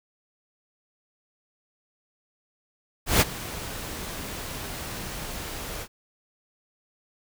pink noise with ADSR envelope, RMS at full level -17 dBFS, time 3.06-5.88 s, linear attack 150 ms, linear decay 27 ms, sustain -18 dB, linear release 65 ms, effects none

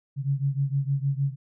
sine beating tone pair, 136.3 / 142.8 Hz, C#3 / D3, -29 / -48 cents, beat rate 6.5 Hz, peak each -25 / -27 dBFS, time 0.16-1.36 s, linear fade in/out 50 ms, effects none

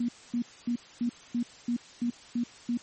sine tone bursts, 239.1 Hz, A#3, 44 cents sharp, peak -25 dBFS, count 9, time 0-2.774 s, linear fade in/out 5 ms, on 86 ms, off 250 ms, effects white hiss -51 dBFS RMS until 2.82 s + MP3 32 kbps

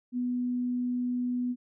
sine tone, 246.9 Hz, B3, in tune, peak -27 dBFS, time 0.12-1.56 s, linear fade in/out 50 ms, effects none

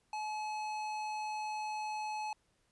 sine tone with hard clipping, 855 Hz, A5, 50 cents flat, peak -38 dBFS, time 0.13-2.33 s, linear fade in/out 2 ms, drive 14 dB, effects pink hiss -75 dBFS RMS until 2.71 s + resampled to 24000 Hz

